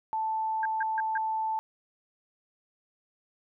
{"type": "tone", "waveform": "sine", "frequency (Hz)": 880, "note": "A5", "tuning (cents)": 0, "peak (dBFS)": -27, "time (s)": [0.13, 1.59], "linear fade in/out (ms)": 0}
{"type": "tone bursts", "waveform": "sine", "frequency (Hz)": 1603, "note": "G6", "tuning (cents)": 38, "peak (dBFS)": -28, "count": 4, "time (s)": [0.63, 1.176], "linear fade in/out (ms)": 2, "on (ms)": 24, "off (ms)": 150}
{"effects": []}